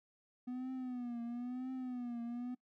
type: tone with vibrato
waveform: triangle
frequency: 246.9 Hz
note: B3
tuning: in tune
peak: -37 dBFS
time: 0.47-2.55 s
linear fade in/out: 10 ms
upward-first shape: triangle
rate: 1 Hz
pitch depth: 99 cents each way
effects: noise-tail reverb RT60 0.1 s tail -22 dB re dry